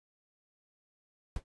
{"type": "noise with exponential decay", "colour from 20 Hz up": "brown", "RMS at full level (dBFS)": -32, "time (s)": [1.36, 1.44], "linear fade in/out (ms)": 2, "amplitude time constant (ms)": 17, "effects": ["resampled to 24000 Hz"]}